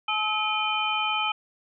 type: tone cluster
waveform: sine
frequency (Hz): 857 / 1287 / 2435 / 3072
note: A5 / E6 / D#7 / G7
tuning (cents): -46 / -42 / -38 / -36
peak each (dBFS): -29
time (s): 0.08-1.32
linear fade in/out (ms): 5
effects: none